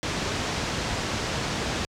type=low-pass noise; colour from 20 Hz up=pink; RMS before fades=-28 dBFS; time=0.03-1.85 s; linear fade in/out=0 ms; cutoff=6800 Hz; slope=24 dB/octave; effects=high-pass 60 Hz 12 dB/octave